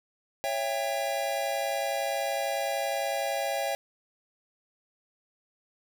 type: chord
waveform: square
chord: C# diminished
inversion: none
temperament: just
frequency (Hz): 554.4 / 665.2 / 798.3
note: C#5 / E5 / G5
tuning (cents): 0 / +16 / +31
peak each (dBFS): -33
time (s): 0.44-3.75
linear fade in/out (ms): 0
effects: none